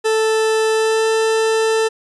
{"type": "tone with pitch glide", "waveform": "40% pulse", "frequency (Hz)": [440, 443.8], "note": ["A4", "A4"], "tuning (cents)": [0, 15], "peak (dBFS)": -13, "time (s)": [0.04, 1.89], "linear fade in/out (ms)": 20, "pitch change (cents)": 15, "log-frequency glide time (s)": [0.73, 1.07], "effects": ["resampled to 24000 Hz"]}